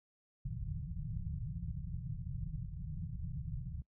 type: low-pass noise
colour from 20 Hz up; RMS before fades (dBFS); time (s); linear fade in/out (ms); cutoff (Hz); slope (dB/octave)
white; -41; 0.45-3.82; 5; 170; 96
effects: noise-tail reverb RT60 0.1 s tail -22 dB re dry